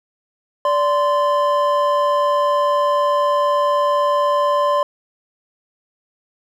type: tone pair together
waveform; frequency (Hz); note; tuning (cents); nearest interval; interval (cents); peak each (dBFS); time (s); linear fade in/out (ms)
triangle; 582 / 1037.8; D5 / C6; -16 / -14; minor seventh; 1002; -15; 0.65-4.83; 2
effects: none